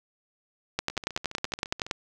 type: two click trains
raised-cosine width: 0.2 ms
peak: -9 / -21 dBFS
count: 13 / 15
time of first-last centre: 0.79-1.911 / 0.9-1.866 s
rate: 10.7 / 14.5 Hz
effects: none